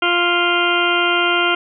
harmonic tone, 349.2 Hz, F4, in tune, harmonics 1 / 2 / 3 / 4 / 6 / 7 / 8 / 9, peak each -21 / -23 / -24 / -18 / -25 / -26 / -22 / -24 dBFS, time 0.02-1.55 s, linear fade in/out 5 ms, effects none

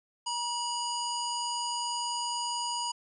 harmonic tone with a mistuned harmonic, 973 Hz, B5, 26 cents flat, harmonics 1 / 3 / 5 / 7 / 9, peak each -33 / -38 / -37 / -39 / -43 dBFS, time 0.26-2.92 s, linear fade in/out 10 ms, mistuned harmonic 1, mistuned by -35 cents, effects none

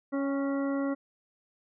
harmonic tone with a mistuned harmonic, 277.2 Hz, C#4, in tune, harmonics 1 / 2 / 3 / 4 / 5 / 7, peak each -28 / -34 / -46 / -42 / -43 / -47 dBFS, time 0.12-0.95 s, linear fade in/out 20 ms, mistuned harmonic 3, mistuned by -33 cents, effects none

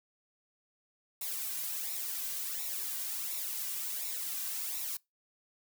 blue noise with flanger, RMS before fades -37 dBFS, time 1.21-4.97 s, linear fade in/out 5 ms, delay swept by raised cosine 0.63 to 2.33 ms, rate 1.4 Hz, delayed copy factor -0.65, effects noise-tail reverb RT60 0.2 s tail -24 dB re dry

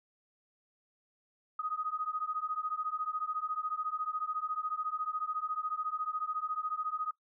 sine beating tone pair, 1244.5 / 1258.5 Hz, D#6 / D#6, 0 / +19 cents, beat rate 14 Hz, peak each -36 / -36 dBFS, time 1.59-7.11 s, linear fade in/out 5 ms, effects noise-tail reverb RT60 0.1 s tail -20 dB re dry

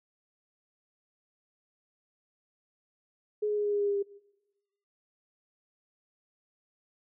sine tone with pitch steps, 421 / 418.1 / 415.2 / 412.3 / 409.5 / 406.7 / 403.9 / 401.1 Hz, G#4 / G#4 / G#4 / G#4 / G#4 / G#4 / G#4 / G4, +24 / +12 / 0 / -13 / -24 / -36 / -48 / +40 cents, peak -26 dBFS, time 3.42-4.028 s, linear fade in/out 10 ms, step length 76 ms, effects noise-tail reverb RT60 1.0 s tail -21 dB re dry

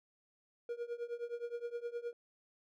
triangle tone with tremolo, 474.9 Hz, A#4, 32 cents sharp, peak -33 dBFS, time 0.69-2.13 s, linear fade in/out 2 ms, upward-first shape triangle, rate 9.6 Hz, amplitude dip 95%, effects none

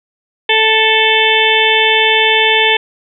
harmonic tone, 440 Hz, A4, in tune, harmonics 1 / 2 / 4 / 5 / 6 / 7 / 8, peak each -16 / -16 / -16 / -16 / -16 / -16 / -16 dBFS, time 0.49-2.77 s, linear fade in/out 5 ms, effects none

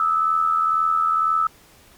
sine tone pair together, 1226 / 1308 Hz, D#6 / E6, -26 / -14 cents, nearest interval minor second, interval 112 cents, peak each -24 / -17 dBFS, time 0-1.47 s, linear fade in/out 2 ms, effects pink hiss -51 dBFS RMS until 1.97 s + MP3 96 kbps

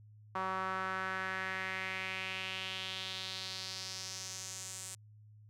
sawtooth tone with band-pass filter sweep, 188.7 Hz, F#3, 34 cents sharp, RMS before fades -40 dBFS, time 0.35-4.95 s, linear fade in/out 5 ms, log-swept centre 1100 to 8100 Hz, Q 3, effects added 106 Hz sine -55 dBFS peak until 5.49 s

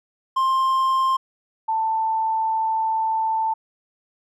triangle / sine tone pair in turn, 1055 / 887.1 Hz, C6 / A5, +14 / +14 cents, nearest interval minor third, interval 300 cents, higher first, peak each -15 / -19 dBFS, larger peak first, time 0.36-1.17 / 1.68-3.54 s, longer second, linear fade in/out 10 ms, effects none

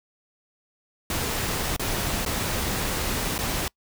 pink noise with dropouts, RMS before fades -27 dBFS, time 1.1-3.68 s, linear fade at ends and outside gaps 2 ms, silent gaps 1.764-1.795 / 2.251-2.261 / 3.381-3.388 s, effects noise-tail reverb RT60 0.1 s tail -26 dB re dry

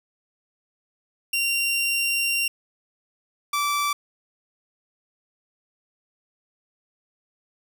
sawtooth tone pair in turn, 2764 / 1162.1 Hz, F7 / D6, -19 / -19 cents, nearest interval octave + minor third, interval 1500 cents, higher first, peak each -18 dBFS, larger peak neither, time 1.33-2.48 / 3.53-3.93 s, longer first, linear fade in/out 5 ms, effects none

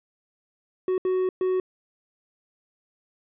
triangle tone bursts at uneven times, 371.2 Hz, F#4, 6 cents sharp, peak -19 dBFS, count 3, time 0.88-0.98 / 1.05-1.29 / 1.41-1.6 s, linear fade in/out 2 ms, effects resampled to 8000 Hz

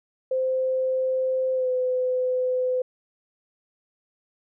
sine tone with pitch glide, 519 to 507.1 Hz, C5 to B4, -14 to +46 cents, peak -21 dBFS, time 0.31-2.82 s, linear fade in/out 5 ms, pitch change -40 cents, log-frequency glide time 1.54-1.69 s, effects none

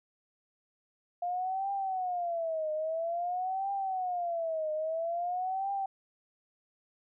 sine tone with vibrato, 699 Hz, F5, 1 cent sharp, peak -30 dBFS, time 1.22-5.86 s, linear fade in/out 5 ms, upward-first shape triangle, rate 0.5 Hz, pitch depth 230 cents each way, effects none

